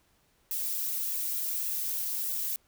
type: noise with flanger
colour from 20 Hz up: violet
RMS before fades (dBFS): -32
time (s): 0.51-2.56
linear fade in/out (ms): 0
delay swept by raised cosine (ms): 1.3 to 4.7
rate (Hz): 1.7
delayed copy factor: -0.85
effects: pink hiss -68 dBFS RMS until 2.67 s